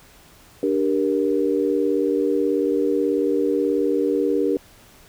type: chord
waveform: sine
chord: G minor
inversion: second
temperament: just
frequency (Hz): 294 / 392 / 470.4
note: D4 / G4 / Bb4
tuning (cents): +2 / 0 / +16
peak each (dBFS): -22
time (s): 0.63-4.57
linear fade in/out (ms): 2
effects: pink hiss -50 dBFS RMS until 5.08 s